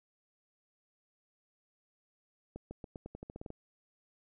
accelerating click train, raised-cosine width 2 ms, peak -30 dBFS, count 12, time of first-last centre 2.56-3.504 s, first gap 150 ms, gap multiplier 0.88, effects none

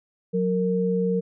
sine tone pair together, 182.95 / 461 Hz, F#3 / A#4, -19 / -19 cents, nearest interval octave + major third, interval 1600 cents, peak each -23 dBFS, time 0.33-1.21 s, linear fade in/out 20 ms, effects none

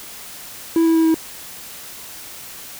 triangle tone with pitch steps, 329.6 / 327.1 / 324.7 / 322.3 Hz, E4 / E4 / E4 / E4, 0 / -13 / -26 / -39 cents, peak -10 dBFS, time 0.76-1.144 s, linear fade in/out 2 ms, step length 96 ms, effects white hiss -36 dBFS RMS until 2.79 s

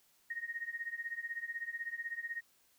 sine tone with tremolo, 1864.7 Hz, A#6, in tune, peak -34 dBFS, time 0.3-2.41 s, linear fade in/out 5 ms, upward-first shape triangle, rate 16 Hz, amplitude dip 95%, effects white hiss -70 dBFS RMS until 2.78 s

